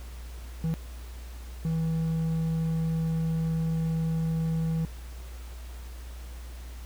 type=tone bursts at uneven times; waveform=triangle; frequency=162.2 Hz; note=E3; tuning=28 cents flat; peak=-23 dBFS; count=2; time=0.64-0.74 / 1.65-4.85 s; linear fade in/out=0 ms; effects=added 60 Hz sine -38 dBFS peak until 6.85 s + pink hiss -51 dBFS RMS until 6.85 s